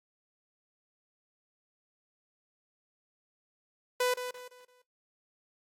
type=tone with echo; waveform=sawtooth; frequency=498.2 Hz; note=B4; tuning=15 cents sharp; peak=-22 dBFS; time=4-4.14 s; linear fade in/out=5 ms; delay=170 ms; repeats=4; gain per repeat=-9 dB; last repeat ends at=4.82 s; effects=noise-tail reverb RT60 0.3 s tail -26 dB re dry + AAC 48 kbps